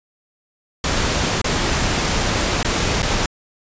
pink noise with dropouts, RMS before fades -19 dBFS, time 0.84-3.26 s, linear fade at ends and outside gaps 2 ms, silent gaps 1.416-1.443 / 2.63-2.647 / 3.021-3.028 s, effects resampled to 16000 Hz

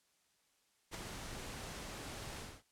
pink noise with ADSR envelope, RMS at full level -42 dBFS, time 0.91-2.63 s, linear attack 35 ms, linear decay 7 ms, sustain -4 dB, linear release 240 ms, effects white hiss -75 dBFS RMS until 2.71 s + low-pass 10000 Hz 12 dB/octave

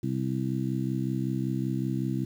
harmonic tone, 65.3 Hz, C2, 3 cents flat, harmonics 2 / 3 / 4 / 5, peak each -30 / -32 / -33 / -34 dBFS, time 0.03-2.25 s, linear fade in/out 5 ms, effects 9-bit

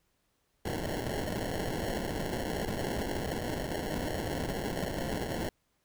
blue noise with sample-and-hold, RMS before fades -34 dBFS, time 0.65-5.49 s, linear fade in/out 2 ms, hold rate 1225 Hz, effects pink hiss -75 dBFS RMS until 5.84 s

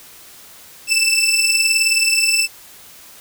20% pulse beating tone pair, 2637 / 2656 Hz, E7 / E7, 0 / +12 cents, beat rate 19 Hz, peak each -12 dBFS, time 0.87-2.48 s, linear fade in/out 50 ms, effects white hiss -42 dBFS RMS until 3.2 s

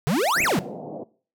square exponential two-way sweep, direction up then down, 130.81 to 2739 to 140.3 Hz, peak -20 dBFS, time 0.07-0.59 s, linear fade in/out 0 ms, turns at 0.43 s
white band-pass noise, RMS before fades -35 dBFS, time 0.35-1.04 s, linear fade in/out 10 ms, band 130 to 740 Hz, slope 48 dB/octave
clicks, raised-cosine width 2 ms, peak -21 / -22 dBFS, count 2, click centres 0.405 / 0.439 s
effects noise-tail reverb RT60 0.4 s tail -19 dB re dry

